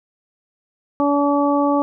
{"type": "harmonic tone", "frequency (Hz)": 286.2, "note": "D4", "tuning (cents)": -45, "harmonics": [1, 2, 3, 4], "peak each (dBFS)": [-17, -20, -22, -23], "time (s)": [1, 1.82], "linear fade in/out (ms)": 0, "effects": []}